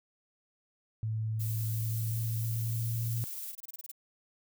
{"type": "tone with pitch glide", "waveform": "sine", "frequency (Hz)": [110, 115.34], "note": ["A2", "A#2"], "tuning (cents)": [0, -18], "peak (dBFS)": -30, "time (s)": [1.03, 3.24], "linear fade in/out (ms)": 0, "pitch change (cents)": 82, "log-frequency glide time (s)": [1.46, 3.05]}
{"type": "noise", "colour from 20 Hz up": "violet", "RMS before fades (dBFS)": -41, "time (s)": [1.39, 3.53], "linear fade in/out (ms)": 20}
{"type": "noise bursts", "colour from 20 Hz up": "violet", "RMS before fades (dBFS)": -43, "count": 16, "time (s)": [3.11, 3.916], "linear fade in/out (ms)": 5, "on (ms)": 26, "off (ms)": 26}
{"effects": []}